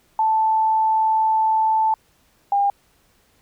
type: tone pair in turn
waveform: sine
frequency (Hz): 879 / 803.8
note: A5 / G5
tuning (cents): -2 / +43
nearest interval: major second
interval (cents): 155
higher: first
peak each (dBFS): -15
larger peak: neither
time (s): 0.19-1.94 / 2.52-2.7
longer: first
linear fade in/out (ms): 2
effects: pink hiss -60 dBFS RMS until 3.41 s